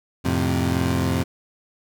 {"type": "chord", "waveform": "20% pulse", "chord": "F major", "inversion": "none", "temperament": "equal", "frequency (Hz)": [87.31, 110, 130.81], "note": ["F2", "A2", "C3"], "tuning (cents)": [0, 0, 0], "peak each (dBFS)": [-18, -22, -20], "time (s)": [0.24, 1.24], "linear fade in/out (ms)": 20, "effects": []}